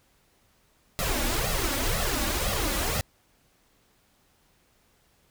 pink noise with flanger, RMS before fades -27 dBFS, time 0.99-3.01 s, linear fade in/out 0 ms, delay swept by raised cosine 1.5 to 3.6 ms, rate 2 Hz, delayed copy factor +0.85, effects pink hiss -65 dBFS RMS until 5.3 s

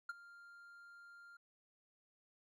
triangle tone with ADSR envelope, 1396.9 Hz, F6, in tune, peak -36 dBFS, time 0.09-1.37 s, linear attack 5 ms, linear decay 26 ms, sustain -18 dB, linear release 6 ms, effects none

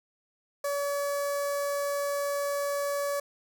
sawtooth tone with notch filter, 569 Hz, C#5, 45 cents sharp, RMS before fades -30 dBFS, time 0.64-3.2 s, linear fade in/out 5 ms, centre 3000 Hz, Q 0.74, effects none

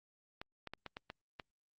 clicks, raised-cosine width 0.3 ms, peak -28 dBFS, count 7, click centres 0.415 / 0.673 / 0.736 / 0.863 / 0.969 / 1.101 / 1.398 s, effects Opus 48 kbps

